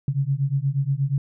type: beating tone pair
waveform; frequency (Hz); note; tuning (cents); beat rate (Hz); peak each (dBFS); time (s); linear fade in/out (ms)
sine; 134.1 / 142.5; C3 / C#3; +43 / +48; 8.4; -23; 0.08-1.18; 2
effects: none